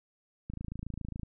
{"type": "click train", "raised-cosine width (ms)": 5, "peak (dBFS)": -26, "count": 21, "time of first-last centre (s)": [0.5, 1.233], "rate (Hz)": 27.3, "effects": []}